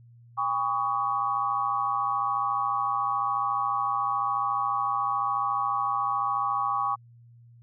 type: tone cluster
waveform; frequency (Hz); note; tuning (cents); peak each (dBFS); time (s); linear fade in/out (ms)
sine; 807 / 1005 / 1126 / 1240; G#5 / B5 / C#6 / D#6; -50 / +30 / +27 / -6; -30 / -35 / -26 / -35; 0.37-6.96; 20
effects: added 118 Hz sine -50 dBFS peak until 7.62 s